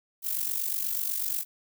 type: noise with amplitude modulation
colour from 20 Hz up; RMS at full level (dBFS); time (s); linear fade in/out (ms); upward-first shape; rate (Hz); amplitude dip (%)
violet; -27; 0.22-1.45; 50; sine; 48.2; 70
effects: none